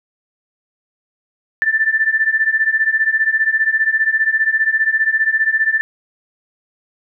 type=beating tone pair; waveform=sine; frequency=1760 / 1775 Hz; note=A6 / A6; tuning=0 / +15 cents; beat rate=15 Hz; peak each=-17 / -15 dBFS; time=1.62-5.81 s; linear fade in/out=0 ms; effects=none